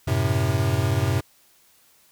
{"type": "chord", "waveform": "square", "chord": "F# diminished", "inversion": "none", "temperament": "equal with one note detuned", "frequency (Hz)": [93.47, 110, 130.81], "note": ["F#2", "A2", "C3"], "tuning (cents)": [18, 0, 0], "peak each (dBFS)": -25, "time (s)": [0.07, 1.21], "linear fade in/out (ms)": 10, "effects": ["white hiss -58 dBFS RMS until 2.11 s"]}